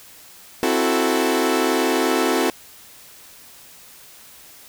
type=chord; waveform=sawtooth; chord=F# half-diminished seventh; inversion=second; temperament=equal; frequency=261.6 / 329.6 / 370 / 440 Hz; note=C4 / E4 / F#4 / A4; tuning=0 / 0 / 0 / 0 cents; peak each=-19 dBFS; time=0.63-2.5 s; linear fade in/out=0 ms; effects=white hiss -45 dBFS RMS until 4.68 s